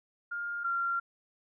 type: tone pair in turn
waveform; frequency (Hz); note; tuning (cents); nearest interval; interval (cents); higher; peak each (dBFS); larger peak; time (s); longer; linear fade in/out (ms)
sine; 1409 / 1380; F6 / F6; +15 / -21; unison; 36; first; -33 / -28; second; 0.31-0.64 / 0.64-1; second; 10
effects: none